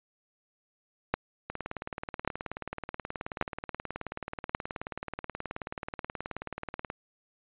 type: two click trains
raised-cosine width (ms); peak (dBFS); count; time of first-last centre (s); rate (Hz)
0.5; -20 / -10; 102 / 4; 1.5-6.901 / 1.14-4.549; 18.7 / 0.88
effects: resampled to 8000 Hz